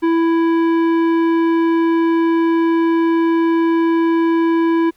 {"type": "tone with tanh clipping", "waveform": "sine", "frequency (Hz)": 331.1, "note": "E4", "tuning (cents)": 8, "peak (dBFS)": -14, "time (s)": [0.02, 4.91], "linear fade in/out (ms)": 20, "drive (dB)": 13, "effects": ["pink hiss -57 dBFS RMS until 4.96 s"]}